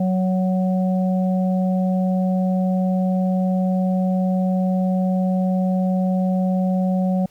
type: harmonic tone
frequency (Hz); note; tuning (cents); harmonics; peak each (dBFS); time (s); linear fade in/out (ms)
185.7; F#3; +7; 1 / 3 / 4; -17 / -27 / -30; 0-7.26; 5
effects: pink hiss -56 dBFS RMS until 7.3 s